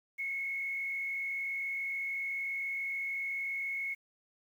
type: tone with frequency modulation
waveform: sine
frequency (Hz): 2188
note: C#7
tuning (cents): -23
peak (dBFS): -33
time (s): 0.18-3.95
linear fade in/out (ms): 20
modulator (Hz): 47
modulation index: 0.72
effects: 10-bit